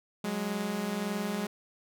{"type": "tone pair together", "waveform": "sawtooth", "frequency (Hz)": [185.8, 207.5], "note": ["F#3", "G#3"], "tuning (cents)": [7, -1], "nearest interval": "major second", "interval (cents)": 192, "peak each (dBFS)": [-32, -28], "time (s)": [0.24, 1.47], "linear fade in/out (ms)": 5, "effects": []}